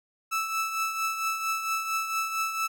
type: tone with tremolo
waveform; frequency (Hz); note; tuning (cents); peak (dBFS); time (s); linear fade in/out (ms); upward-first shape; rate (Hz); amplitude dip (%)
30% pulse; 1314; E6; -6; -22; 0.31-2.68; 20; triangle; 4.4; 60
effects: none